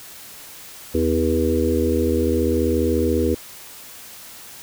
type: harmonic tone with a mistuned harmonic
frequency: 80.4 Hz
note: E2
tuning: 43 cents flat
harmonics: 1 / 3 / 4 / 5 / 6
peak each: -23 / -23 / -23 / -23 / -23 dBFS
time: 0.94-3.35 s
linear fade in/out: 10 ms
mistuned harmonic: 3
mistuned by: +42 cents
effects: white hiss -40 dBFS RMS until 4.62 s